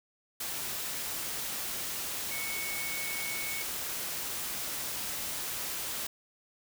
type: tone in noise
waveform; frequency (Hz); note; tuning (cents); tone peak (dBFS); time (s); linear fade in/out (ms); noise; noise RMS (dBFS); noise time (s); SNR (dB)
sine; 2217; C#7; 0; -37; 2.31-3.63; 5; white; -36; 0.4-6.07; -4
effects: none